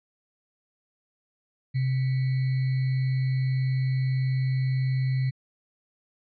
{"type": "tone with sample-and-hold", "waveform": "sine", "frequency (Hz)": 130.81, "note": "C3", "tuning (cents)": 0, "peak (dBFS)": -22, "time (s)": [1.74, 5.31], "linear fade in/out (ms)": 20, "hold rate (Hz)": 2100, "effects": ["resampled to 11025 Hz"]}